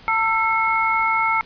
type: tone cluster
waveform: sine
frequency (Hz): 898 / 1333 / 2177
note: A5 / E6 / C#7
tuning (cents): +35 / +19 / -32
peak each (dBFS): -21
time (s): 0.08-1.41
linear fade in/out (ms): 0
effects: pink hiss -45 dBFS RMS until 1.45 s + resampled to 11025 Hz